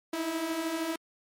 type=beating tone pair; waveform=sawtooth; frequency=314.8 / 327.8 Hz; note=D#4 / E4; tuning=+20 / -10 cents; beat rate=13 Hz; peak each=-33 / -27 dBFS; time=0.13-0.96 s; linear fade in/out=5 ms; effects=MP3 64 kbps